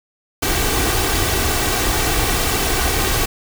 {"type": "noise with comb filter", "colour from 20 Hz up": "pink", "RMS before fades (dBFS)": -18, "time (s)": [0.42, 3.26], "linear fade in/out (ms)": 10, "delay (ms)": 2.6, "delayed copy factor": 0.55, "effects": []}